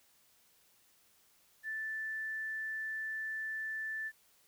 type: tone with quantisation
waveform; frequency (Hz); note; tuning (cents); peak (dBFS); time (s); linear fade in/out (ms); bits
sine; 1760; A6; 0; -36; 1.63-4.12; 50; 11
effects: white hiss -68 dBFS RMS until 4.47 s